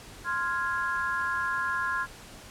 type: chord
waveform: sine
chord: F minor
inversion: second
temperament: equal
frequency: 1046.5 / 1396.9 / 1661.2 Hz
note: C6 / F6 / Ab6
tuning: 0 / 0 / 0 cents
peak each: -31 dBFS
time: 0.24-2.07 s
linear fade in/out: 50 ms
effects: pink hiss -47 dBFS RMS until 2.5 s + low-pass 11000 Hz 12 dB/octave